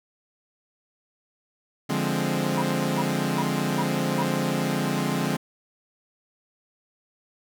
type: chord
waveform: sawtooth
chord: D half-diminished seventh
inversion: none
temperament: equal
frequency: 146.83 / 174.61 / 207.7 / 261.6 Hz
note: D3 / F3 / Ab3 / C4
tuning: 0 / 0 / 0 / 0 cents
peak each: -25 dBFS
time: 1.89-5.37 s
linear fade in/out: 10 ms
type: tone bursts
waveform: sine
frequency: 966 Hz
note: B5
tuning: 39 cents flat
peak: -25 dBFS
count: 5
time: 2.57-4.23 s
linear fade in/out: 10 ms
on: 52 ms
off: 350 ms
effects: none

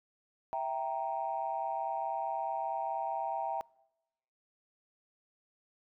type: chord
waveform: sine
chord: E diminished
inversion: none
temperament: equal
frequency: 659.3 / 784 / 932.3 Hz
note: E5 / G5 / Bb5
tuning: 0 / 0 / 0 cents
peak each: -37 / -35 / -36 dBFS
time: 0.53-3.61 s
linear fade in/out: 0 ms
effects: noise-tail reverb RT60 0.9 s tail -25 dB re dry + tanh soft clip ceiling -23 dBFS

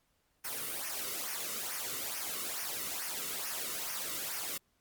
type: noise with flanger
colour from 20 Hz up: white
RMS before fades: -38 dBFS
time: 0.44-4.58 s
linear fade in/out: 10 ms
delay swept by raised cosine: 0.25 to 1.25 ms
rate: 2.3 Hz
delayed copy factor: -0.65
effects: pink hiss -75 dBFS RMS until 4.8 s + Opus 48 kbps

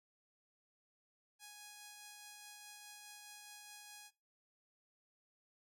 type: tone with tremolo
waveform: 5% pulse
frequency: 831 Hz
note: G#5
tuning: 1 cent sharp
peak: -40 dBFS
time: 1.39-4.11 s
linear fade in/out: 50 ms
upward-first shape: triangle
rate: 4.8 Hz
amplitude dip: 25%
effects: noise-tail reverb RT60 0.3 s tail -21 dB re dry

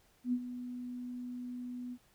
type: tone with ADSR envelope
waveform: sine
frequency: 246.9 Hz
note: B3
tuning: in tune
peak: -27 dBFS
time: 0.24-1.98 s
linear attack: 87 ms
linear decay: 62 ms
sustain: -12 dB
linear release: 56 ms
effects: pink hiss -68 dBFS RMS until 2.14 s

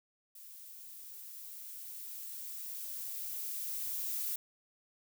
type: noise with level ramp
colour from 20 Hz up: violet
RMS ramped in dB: -52 to -36 dBFS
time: 0.35-4.36 s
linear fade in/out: 5 ms
effects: none

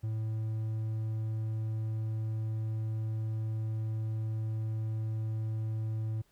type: tone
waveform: triangle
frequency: 110 Hz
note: A2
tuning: in tune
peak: -29 dBFS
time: 0.03-6.22 s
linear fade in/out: 10 ms
effects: pink hiss -70 dBFS RMS until 6.31 s

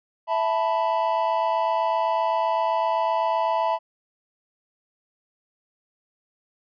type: chord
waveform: triangle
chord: E suspended fourth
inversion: none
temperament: equal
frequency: 659.3 / 880 / 987.8 Hz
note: E5 / A5 / B5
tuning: 0 / 0 / 0 cents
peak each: -23 dBFS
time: 0.27-3.79 s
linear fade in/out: 50 ms
effects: resampled to 11025 Hz

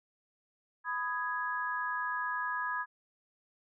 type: chord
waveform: sine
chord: G# minor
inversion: first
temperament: just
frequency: 996.7 / 1245.9 / 1661.2 Hz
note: B5 / D#6 / G#6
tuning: +16 / +2 / 0 cents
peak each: -36 / -38 / -35 dBFS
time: 0.84-2.86 s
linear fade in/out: 50 ms
effects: none

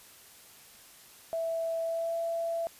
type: tone with pitch glide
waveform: sine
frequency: 659.3 to 668.9 Hz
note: E5 to E5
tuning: 0 to +25 cents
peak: -29 dBFS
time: 1.33-2.67 s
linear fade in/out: 0 ms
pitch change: +25 cents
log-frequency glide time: 1.82-2.17 s
effects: white hiss -54 dBFS RMS until 2.79 s + resampled to 32000 Hz

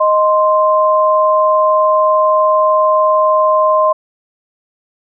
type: tone pair together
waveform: sine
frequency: 622.3 / 1045.5 Hz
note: D#5 / C6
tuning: 0 / -2 cents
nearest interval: major sixth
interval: 898 cents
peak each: -11 dBFS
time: 0-3.93 s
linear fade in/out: 10 ms
effects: none

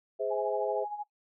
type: chord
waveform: sine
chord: Ab augmented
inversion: none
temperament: just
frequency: 415.3 / 519.1 / 648.9 Hz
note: Ab4 / C5 / E5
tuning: 0 / -14 / -27 cents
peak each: -33 dBFS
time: 0.19-0.85 s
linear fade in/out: 20 ms
type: tone with tremolo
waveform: sine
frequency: 832 Hz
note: G#5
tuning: 3 cents sharp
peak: -32 dBFS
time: 0.3-1.04 s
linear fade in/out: 20 ms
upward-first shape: sine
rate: 13 Hz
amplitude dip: 65%
effects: noise-tail reverb RT60 0.1 s tail -17 dB re dry

